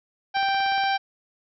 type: harmonic tone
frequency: 784 Hz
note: G5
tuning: in tune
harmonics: 1 / 2 / 3 / 4 / 5 / 6 / 7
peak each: -22 / -28 / -32 / -34 / -36 / -38 / -39 dBFS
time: 0.34-0.98 s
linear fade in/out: 20 ms
type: click train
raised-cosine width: 0.5 ms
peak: -25 dBFS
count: 9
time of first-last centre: 0.37-0.838 s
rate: 17.1 Hz
effects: none